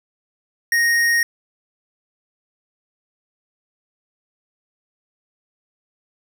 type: tone with hard clipping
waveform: sine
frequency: 1864.7 Hz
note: A#6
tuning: in tune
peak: -16 dBFS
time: 0.72-1.23 s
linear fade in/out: 2 ms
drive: 14 dB
effects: none